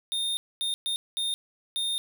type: tone bursts at uneven times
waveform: square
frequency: 3652 Hz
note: A#7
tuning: 36 cents flat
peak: -27 dBFS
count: 5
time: 0.12-0.37 / 0.61-0.74 / 0.86-0.96 / 1.17-1.34 / 1.76-1.98 s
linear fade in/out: 0 ms
effects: none